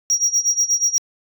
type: tone with tremolo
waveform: sine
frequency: 5690 Hz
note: F8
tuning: 31 cents sharp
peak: -10 dBFS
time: 0.1-0.98 s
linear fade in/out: 0 ms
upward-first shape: sine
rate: 8.3 Hz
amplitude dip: 90%
effects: tanh soft clip ceiling -12 dBFS